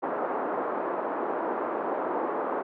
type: band-pass noise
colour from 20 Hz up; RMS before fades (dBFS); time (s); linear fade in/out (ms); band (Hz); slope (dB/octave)
pink; -30; 0.02-2.63; 20; 320 to 1200; 24
effects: none